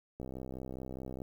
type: click train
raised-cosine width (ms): 2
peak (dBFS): -29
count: 67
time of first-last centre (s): 0.2-1.219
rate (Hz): 64.8
effects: 10-bit